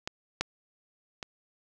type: clicks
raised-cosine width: 0.2 ms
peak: -16 / -10 / -19 dBFS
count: 3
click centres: 0.075 / 0.41 / 1.228 s
effects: none